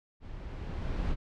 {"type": "noise with level ramp", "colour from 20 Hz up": "brown", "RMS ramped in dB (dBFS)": [-44, -29], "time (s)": [0.2, 1.16], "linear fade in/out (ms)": 50, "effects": ["low-pass 4000 Hz 12 dB/octave"]}